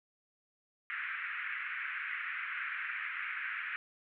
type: band-pass noise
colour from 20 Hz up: pink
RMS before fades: -39 dBFS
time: 0.9-3.76 s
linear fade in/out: 0 ms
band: 1400 to 2400 Hz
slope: 48 dB/octave
effects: none